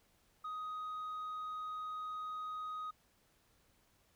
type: tone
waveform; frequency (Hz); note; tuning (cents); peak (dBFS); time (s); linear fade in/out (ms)
sine; 1252; D#6; +10; -37; 0.44-2.91; 10
effects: tanh soft clip ceiling -39 dBFS + pink hiss -72 dBFS RMS until 4.15 s